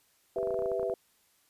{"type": "chord", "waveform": "sine", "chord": "E minor", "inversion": "first", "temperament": "equal", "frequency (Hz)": [392, 493.9, 659.3], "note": ["G4", "B4", "E5"], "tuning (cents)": [0, 0, 0], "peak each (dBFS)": -33, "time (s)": [0.36, 0.94], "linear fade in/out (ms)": 2}
{"type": "clicks", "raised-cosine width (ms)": 1, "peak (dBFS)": -28, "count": 12, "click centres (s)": [0.385, 0.43, 0.473, 0.507, 0.543, 0.591, 0.622, 0.659, 0.717, 0.796, 0.83, 0.898]}
{"effects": ["white hiss -68 dBFS RMS until 1.49 s", "resampled to 32000 Hz"]}